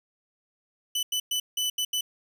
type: tone bursts at uneven times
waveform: sawtooth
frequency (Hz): 2991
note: F#7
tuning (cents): +18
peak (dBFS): -22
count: 6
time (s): 0.95-1.03 / 1.12-1.2 / 1.31-1.4 / 1.57-1.7 / 1.78-1.85 / 1.93-2.01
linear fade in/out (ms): 5
effects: none